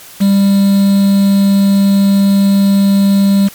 triangle tone with quantisation, 197.9 Hz, G3, 17 cents sharp, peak -4 dBFS, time 0.2-3.49 s, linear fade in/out 20 ms, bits 4, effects white hiss -35 dBFS RMS until 3.54 s + MP3 96 kbps

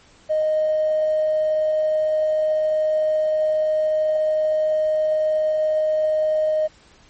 triangle tone with tanh clipping, 620 Hz, D#5, 6 cents flat, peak -16 dBFS, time 0.29-6.68 s, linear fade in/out 20 ms, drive 1 dB, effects pink hiss -52 dBFS RMS until 7.09 s + MP3 32 kbps

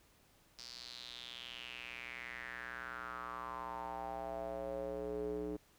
square tone with band-pass filter sweep, 60.7 Hz, B1, 29 cents flat, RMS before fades -44 dBFS, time 0.58-5.57 s, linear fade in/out 10 ms, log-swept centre 5000 to 360 Hz, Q 5.1, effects pink hiss -68 dBFS RMS until 5.78 s

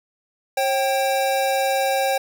square tone pair together, 541 / 779.4 Hz, C#5 / G5, -42 / -10 cents, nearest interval tritone, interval 632 cents, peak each -22 / -22 dBFS, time 0.57-2.18 s, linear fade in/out 5 ms, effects none

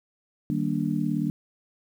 sine chord, Eb major seventh, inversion none, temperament just, 155.56 / 194.45 / 233.3 / 291.7 Hz, Eb3 / G3 / Bb3 / D4, 0 / -14 / +2 / -12 cents, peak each -29 dBFS, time 0.5-1.3 s, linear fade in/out 0 ms, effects 9-bit

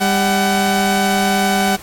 sawtooth tone pair together, 198.91 / 753 Hz, G3 / F#5, +26 / +30 cents, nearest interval octave + major seventh, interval 2304 cents, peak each -12 dBFS, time 0-1.77 s, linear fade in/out 20 ms, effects pink hiss -36 dBFS RMS until 1.82 s + MP3 64 kbps

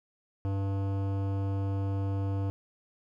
sine tone with hard clipping, 98 Hz, G2, in tune, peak -30 dBFS, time 0.45-2.5 s, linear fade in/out 0 ms, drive 16 dB, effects none

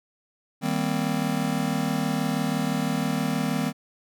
square chord, C minor seventh, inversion first, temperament just, 156.98 / 196.22 / 235.5 / 261.6 Hz, Eb3 / G3 / Bb3 / C4, +16 / +2 / +18 / 0 cents, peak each -30 dBFS, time 0.61-3.73 s, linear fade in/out 50 ms, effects none

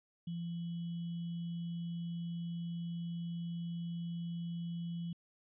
sine tone with sample-and-hold, 170 Hz, F3, 46 cents flat, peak -37 dBFS, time 0.27-5.13 s, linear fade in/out 5 ms, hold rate 3150 Hz, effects resampled to 11025 Hz

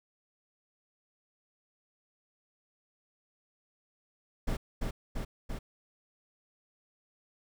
brown noise with echo, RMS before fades -31 dBFS, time 4.47-4.57 s, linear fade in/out 10 ms, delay 340 ms, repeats 3, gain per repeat -2 dB, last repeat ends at 5.59 s, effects none

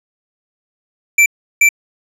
square tone bursts at uneven times, 2339 Hz, D7, 8 cents flat, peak -7 dBFS, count 2, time 1.18-1.26 / 1.61-1.69 s, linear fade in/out 5 ms, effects low-pass 11000 Hz 12 dB/octave

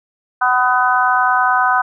harmonic tone, 250.8 Hz, B3, 27 cents sharp, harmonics 3 / 4 / 5 / 6, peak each -17 / -17 / -17 / -17 dBFS, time 0.41-1.82 s, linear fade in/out 10 ms, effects none

